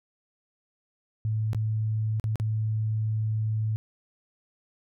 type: tone with dropouts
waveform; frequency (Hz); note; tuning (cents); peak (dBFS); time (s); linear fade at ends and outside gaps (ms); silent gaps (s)
sine; 109.1; A2; -14; -24; 1.25-3.76; 0; 1.532-1.547 / 2.198-2.241 / 2.357-2.399
effects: none